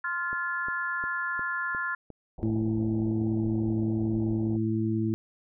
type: chord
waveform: sine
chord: F major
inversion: second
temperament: equal with one note detuned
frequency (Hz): 1046.5 / 1396.9 / 1722.8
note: C6 / F6 / A6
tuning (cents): 0 / 0 / -37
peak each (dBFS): -35 / -31 / -32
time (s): 0.04-1.95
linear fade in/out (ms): 5
type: click train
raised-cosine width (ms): 2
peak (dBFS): -29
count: 8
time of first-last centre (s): 0.33-2.812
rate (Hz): 2.82
type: low-pass noise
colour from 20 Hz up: pink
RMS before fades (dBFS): -42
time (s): 2.38-4.57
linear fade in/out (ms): 2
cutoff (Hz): 870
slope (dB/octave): 96
type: harmonic tone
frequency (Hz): 110.3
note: A2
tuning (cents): +5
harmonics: 1 / 2 / 3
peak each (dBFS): -29 / -29 / -29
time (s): 2.43-5.14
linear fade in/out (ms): 0
effects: none